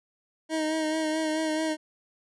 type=tone with vibrato; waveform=25% pulse; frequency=314 Hz; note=D#4; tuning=16 cents sharp; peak=-22 dBFS; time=0.49-1.77 s; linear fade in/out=50 ms; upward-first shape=sine; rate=4.6 Hz; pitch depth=29 cents each way; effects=resampled to 24000 Hz